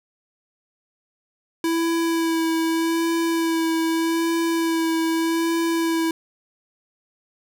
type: tone with vibrato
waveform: square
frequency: 329.4 Hz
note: E4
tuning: 1 cent flat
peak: -20 dBFS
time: 1.64-6.11 s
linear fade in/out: 2 ms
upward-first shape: sine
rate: 0.82 Hz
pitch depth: 17 cents each way
effects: none